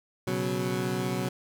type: chord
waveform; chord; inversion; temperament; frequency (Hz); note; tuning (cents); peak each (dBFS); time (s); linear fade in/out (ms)
20% pulse; B suspended second; none; equal; 123.47 / 138.59 / 185; B2 / C#3 / F#3; 0 / 0 / 0; -27 / -30 / -26; 0.27-1.29; 5
effects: none